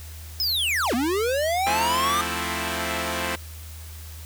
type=linear two-way sweep; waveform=square; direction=down then up; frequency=5274 to 223.8 to 1220 Hz; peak=-22 dBFS; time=0.4-2.21 s; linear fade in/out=0 ms; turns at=0.94 s
type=chord; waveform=5% pulse; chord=F major seventh; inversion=none; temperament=equal; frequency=174.61 / 220 / 261.6 / 329.6 Hz; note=F3 / A3 / C4 / E4; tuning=0 / 0 / 0 / 0 cents; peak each=-20 dBFS; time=1.66-3.36 s; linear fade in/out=10 ms
effects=added 79 Hz sine -37 dBFS peak until 4.25 s + white hiss -45 dBFS RMS until 4.25 s